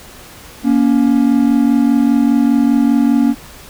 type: tone pair together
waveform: triangle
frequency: 235.9 / 280.9 Hz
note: A#3 / C#4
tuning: +21 / +23 cents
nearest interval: minor third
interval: 302 cents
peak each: -10 dBFS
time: 0.63-3.35 s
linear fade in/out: 50 ms
effects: pink hiss -37 dBFS RMS until 3.69 s